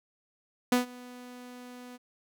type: tone with ADSR envelope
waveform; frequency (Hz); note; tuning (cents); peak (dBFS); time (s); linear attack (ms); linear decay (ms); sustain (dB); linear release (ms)
sawtooth; 247.6; B3; +5; -16; 0.72-1.98; 4; 130; -24; 28
effects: none